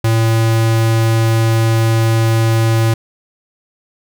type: tone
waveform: square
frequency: 113 Hz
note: A2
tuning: 47 cents sharp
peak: -11 dBFS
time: 0.04-2.94 s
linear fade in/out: 5 ms
effects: none